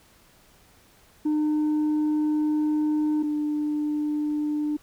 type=tone pair in turn; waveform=sine; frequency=303.5 / 299.1 Hz; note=D#4 / D4; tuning=-43 / +32 cents; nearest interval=unison; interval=25 cents; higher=first; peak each=-18 / -22 dBFS; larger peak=first; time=1.25-3.23 / 3.23-4.77 s; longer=first; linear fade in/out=10 ms; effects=tanh soft clip ceiling -20 dBFS + pink hiss -57 dBFS RMS until 4.82 s